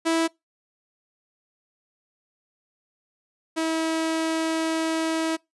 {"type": "tone pair in turn", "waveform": "sawtooth", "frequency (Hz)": [327.7, 322.8], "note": ["E4", "E4"], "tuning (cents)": [-10, -36], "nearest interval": "unison", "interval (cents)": 26, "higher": "first", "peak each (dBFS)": [-16, -19], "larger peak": "first", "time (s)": [[0.05, 0.28], [3.56, 5.37]], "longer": "second", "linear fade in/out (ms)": 20, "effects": ["noise-tail reverb RT60 0.2 s tail -25 dB re dry", "resampled to 24000 Hz"]}